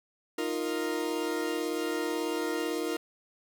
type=chord; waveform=40% pulse; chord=Eb suspended second; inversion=none; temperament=equal; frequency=311.1 / 349.2 / 466.2 Hz; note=Eb4 / F4 / Bb4; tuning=0 / 0 / 0 cents; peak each=-33 dBFS; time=0.38-2.97 s; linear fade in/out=5 ms; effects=none